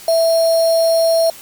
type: tone with sample-and-hold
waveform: sine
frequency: 659.3 Hz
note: E5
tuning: in tune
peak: -10 dBFS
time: 0.08-1.3 s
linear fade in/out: 2 ms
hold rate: 4900 Hz
effects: white hiss -37 dBFS RMS until 1.41 s + MP3 96 kbps